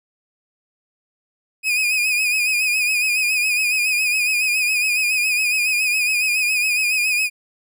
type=tone with vibrato; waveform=40% pulse; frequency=2489 Hz; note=D#7; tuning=in tune; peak=-16 dBFS; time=1.63-7.3 s; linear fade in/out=50 ms; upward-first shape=sine; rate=7.2 Hz; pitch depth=60 cents each way; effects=none